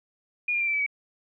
sine tone with pitch steps, 2436 / 2401 / 2367 / 2333 / 2299 / 2266 Hz, D#7 / D7 / D7 / D7 / D7 / C#7, -37 / +38 / +13 / -12 / -37 / +37 cents, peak -23 dBFS, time 0.48-0.864 s, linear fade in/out 5 ms, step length 64 ms, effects none

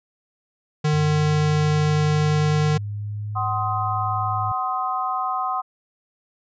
square tone, 151.5 Hz, D#3, 46 cents flat, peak -18 dBFS, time 0.84-2.78 s, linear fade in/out 10 ms
sine tone with pitch glide, 98 to 105.03 Hz, G2 to G#2, 0 to +20 cents, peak -26 dBFS, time 0.93-4.52 s, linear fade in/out 5 ms, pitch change +120 cents, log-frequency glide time 1.55-3.34 s
sine chord, C diminished, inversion second, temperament just, 753.5 / 1046.5 / 1255.8 Hz, Gb5 / C6 / Eb6, +31 / 0 / +16 cents, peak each -26 dBFS, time 3.35-5.62 s, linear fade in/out 20 ms
effects resampled to 16000 Hz

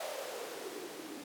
blue noise with band-pass filter sweep, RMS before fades -43 dBFS, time 0-1.24 s, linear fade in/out 5 ms, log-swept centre 610 to 280 Hz, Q 4.9, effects none

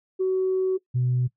sine tone pair in turn, 375.5 / 125.02 Hz, F#4 / B2, +26 / +22 cents, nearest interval octave + perfect fifth, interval 1904 cents, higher first, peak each -19 dBFS, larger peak neither, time 0.19-0.78 / 0.94-1.28 s, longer first, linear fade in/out 20 ms, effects noise-tail reverb RT60 0.1 s tail -19 dB re dry + tanh soft clip ceiling -16 dBFS

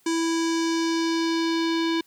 square tone with low-pass filter sweep, 329.6 Hz, E4, in tune, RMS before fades -24 dBFS, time 0.06-2.01 s, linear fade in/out 5 ms, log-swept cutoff 7200 to 3900 Hz, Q 2.3, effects white hiss -61 dBFS RMS until 2.06 s + high-pass 60 Hz 12 dB/octave

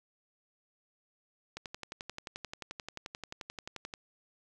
click train, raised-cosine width 0.2 ms, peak -23 dBFS, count 28, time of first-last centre 1.57-3.938 s, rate 11.4 Hz, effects none

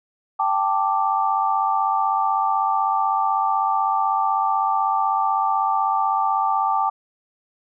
sine chord, G suspended second, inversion none, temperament equal, 784 / 880 / 1174.7 Hz, G5 / A5 / D6, 0 / 0 / 0 cents, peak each -22 dBFS, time 0.39-6.9 s, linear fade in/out 10 ms, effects none

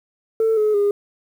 sine tone with pitch steps, 445.8 / 426.2 / 407.4 Hz, A4 / G#4 / G#4, +23 / +45 / -33 cents, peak -13 dBFS, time 0.4-0.91 s, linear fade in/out 2 ms, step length 170 ms, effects tanh soft clip ceiling -12 dBFS + 8-bit

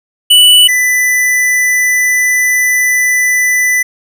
square tone pair in turn, 2967 / 1992.9 Hz, F#7 / B6, +4 / +15 cents, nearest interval perfect fifth, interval 689 cents, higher first, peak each -3 / -9 dBFS, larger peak first, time 0.3-0.68 / 0.68-3.83 s, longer second, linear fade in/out 10 ms, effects none

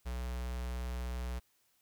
square tone with notch filter, 61.6 Hz, B1, 4 cents flat, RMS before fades -38 dBFS, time 0.05-1.4 s, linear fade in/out 20 ms, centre 260 Hz, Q 1.2, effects white hiss -73 dBFS RMS until 1.81 s

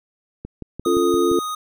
click train, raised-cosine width 3 ms, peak -18 dBFS, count 6, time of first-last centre 0.45-1.315 s, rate 5.78 Hz
square tone, 1244.5 Hz, D#6, in tune, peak -25 dBFS, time 0.85-1.55 s, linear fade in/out 5 ms
sine chord, Db augmented, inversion none, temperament equal with one note detuned, 277.2 / 349.2 / 442.3 Hz, Db4 / F4 / A4, 0 / 0 / +9 cents, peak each -23 / -17 / -21 dBFS, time 0.86-1.39 s, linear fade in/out 2 ms
effects none

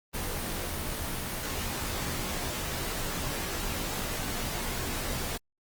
pink noise with comb filter, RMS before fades -33 dBFS, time 0.13-5.38 s, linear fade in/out 20 ms, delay 19 ms, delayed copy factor -0.9, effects Opus 24 kbps

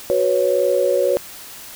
sine chord, F# suspended fourth, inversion none, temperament just, 370 / 493.3 / 555 Hz, F#4 / B4 / C#5, 0 / -2 / +2 cents, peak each -21 / -19 / -17 dBFS, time 0.1-1.17 s, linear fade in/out 0 ms, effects white hiss -37 dBFS RMS until 1.75 s

